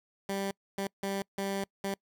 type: tone bursts at uneven times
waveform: 15% pulse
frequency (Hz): 196.5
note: G3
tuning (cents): +4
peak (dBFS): -25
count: 5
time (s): 0.29-0.51 / 0.78-0.87 / 1.03-1.22 / 1.38-1.64 / 1.84-1.94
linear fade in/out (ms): 2
effects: noise-tail reverb RT60 0.1 s tail -26 dB re dry